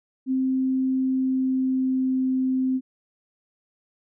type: tone with pitch glide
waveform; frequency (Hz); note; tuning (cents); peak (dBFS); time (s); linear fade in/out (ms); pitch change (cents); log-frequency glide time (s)
sine; 261.6 to 259.8; C4 to C4; 0 to -12; -20; 0.26-2.81; 50; -12; 0.99-2.3
effects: none